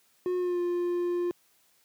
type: tone with pitch glide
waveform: triangle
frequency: 361.7 to 351.2 Hz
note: F#4 to F4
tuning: -39 to +10 cents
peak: -24 dBFS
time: 0.26-1.31 s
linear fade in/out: 0 ms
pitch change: -51 cents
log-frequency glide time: 0.37-0.6 s
effects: white hiss -66 dBFS RMS until 1.84 s + high-pass 100 Hz 12 dB/octave